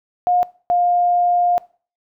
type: tone pair in turn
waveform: sine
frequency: 715 / 706.4 Hz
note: F5 / F5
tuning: +41 / +20 cents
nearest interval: unison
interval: 21 cents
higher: first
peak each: -13 dBFS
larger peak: neither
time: 0.27-0.43 / 0.7-1.58 s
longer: second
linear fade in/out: 0 ms
effects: noise-tail reverb RT60 0.4 s tail -21 dB re dry